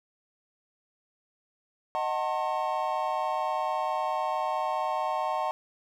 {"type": "chord", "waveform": "triangle", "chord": "D# diminished seventh", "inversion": "none", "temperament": "just", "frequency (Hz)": [622.3, 746.7, 896, 1075.3], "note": ["D#5", "F#5", "A5", "C6"], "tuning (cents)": [0, 16, 31, 47], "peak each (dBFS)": [-31, -30, -30, -31], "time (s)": [1.95, 5.51], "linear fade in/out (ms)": 0, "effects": []}